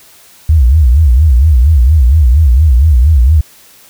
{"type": "tone with vibrato", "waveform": "sine", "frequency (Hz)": 69.3, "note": "C#2", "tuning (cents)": 0, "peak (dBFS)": -3, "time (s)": [0.49, 3.41], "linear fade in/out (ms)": 5, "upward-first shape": "sine", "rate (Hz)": 4.3, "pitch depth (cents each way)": 280, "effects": ["white hiss -41 dBFS RMS until 3.89 s"]}